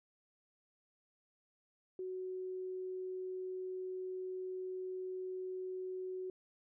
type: tone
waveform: sine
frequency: 371.3 Hz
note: F#4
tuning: 6 cents sharp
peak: -39 dBFS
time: 1.99-6.3 s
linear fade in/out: 2 ms
effects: none